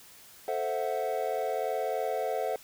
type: chord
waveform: triangle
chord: F# half-diminished seventh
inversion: first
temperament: equal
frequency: 440 / 523.3 / 659.3 / 740 Hz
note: A4 / C5 / E5 / F#5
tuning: 0 / 0 / 0 / 0 cents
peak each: -32 dBFS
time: 0.48-2.56 s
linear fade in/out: 2 ms
effects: white hiss -53 dBFS RMS until 2.63 s